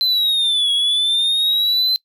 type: linear two-way sweep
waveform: triangle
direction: down then up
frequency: 4086 to 3322 to 4086 Hz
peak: -13 dBFS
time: 0.01-1.96 s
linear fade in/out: 0 ms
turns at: 0.72 s
effects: noise-tail reverb RT60 0.1 s tail -23 dB re dry